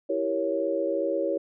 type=chord; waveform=sine; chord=E diminished seventh; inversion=none; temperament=equal; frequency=329.6 / 392 / 466.2 / 554.4 Hz; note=E4 / G4 / Bb4 / Db5; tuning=0 / 0 / 0 / 0 cents; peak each=-30 / -31 / -32 / -27 dBFS; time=0.09-1.38 s; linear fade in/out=10 ms; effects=none